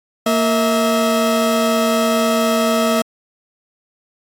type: tone pair together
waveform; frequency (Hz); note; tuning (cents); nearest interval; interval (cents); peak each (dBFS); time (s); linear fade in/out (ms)
30% pulse; 230.7 / 648; A#3 / E5; -18 / -30; octave + tritone; 1788; -14; 0.26-3.02; 5
effects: AAC 64 kbps